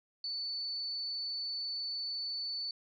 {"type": "tone", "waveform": "sine", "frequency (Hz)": 4487, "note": "C#8", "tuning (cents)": 20, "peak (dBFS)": -35, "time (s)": [0.24, 2.71], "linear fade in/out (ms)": 2, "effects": []}